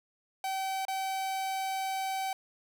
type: tone with dropouts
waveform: 45% pulse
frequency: 768 Hz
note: G5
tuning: 36 cents flat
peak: -31 dBFS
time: 0.44-2.33 s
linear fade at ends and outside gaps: 2 ms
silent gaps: 0.852-0.882 s
effects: none